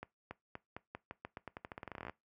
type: accelerating click train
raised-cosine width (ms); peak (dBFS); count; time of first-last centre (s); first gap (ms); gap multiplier
0.5; -28; 24; 0.03-2.096; 280; 0.87
effects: noise-tail reverb RT60 0.2 s tail -21 dB re dry + high-pass 60 Hz 12 dB/octave